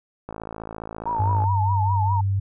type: click train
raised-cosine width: 1 ms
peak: -19 dBFS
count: 64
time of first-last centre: 0.29-1.44 s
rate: 54.8 Hz
type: tone with vibrato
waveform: sine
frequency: 911 Hz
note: A#5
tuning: 40 cents flat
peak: -22 dBFS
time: 1.06-2.21 s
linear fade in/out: 5 ms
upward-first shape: triangle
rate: 4.9 Hz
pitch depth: 140 cents each way
type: tone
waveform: sine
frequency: 98 Hz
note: G2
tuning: in tune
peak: -19 dBFS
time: 1.19-2.4 s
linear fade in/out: 10 ms
effects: none